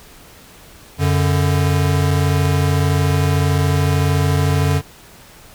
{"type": "tone pair together", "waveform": "square", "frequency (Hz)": [91.22, 144.8], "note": ["F#2", "D3"], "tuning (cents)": [-24, -24], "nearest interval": "minor sixth", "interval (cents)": 800, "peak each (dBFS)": -17, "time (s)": [0.98, 4.82], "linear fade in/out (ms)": 50, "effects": ["pink hiss -43 dBFS RMS until 5.54 s"]}